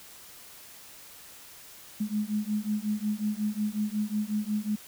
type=beating tone pair; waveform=sine; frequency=208.3 / 213.8 Hz; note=G#3 / A3; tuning=+5 / -49 cents; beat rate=5.5 Hz; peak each=-30 dBFS; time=2-4.76 s; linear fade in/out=10 ms; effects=white hiss -49 dBFS RMS until 4.87 s